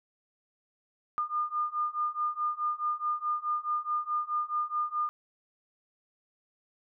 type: beating tone pair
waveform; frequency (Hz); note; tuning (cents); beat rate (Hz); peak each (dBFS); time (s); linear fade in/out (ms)
sine; 1210 / 1214.7; D#6 / D#6; -49 / -42; 4.7; -32 / -31; 1.18-5.09; 0
effects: none